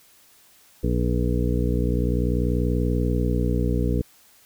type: harmonic tone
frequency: 60.4 Hz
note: B1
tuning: 38 cents flat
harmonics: 1 / 2 / 3 / 4 / 5 / 7 / 8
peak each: -23 / -26 / -28 / -29 / -30 / -31 / -32 dBFS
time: 0.83-4.02 s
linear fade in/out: 10 ms
effects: white hiss -55 dBFS RMS until 4.45 s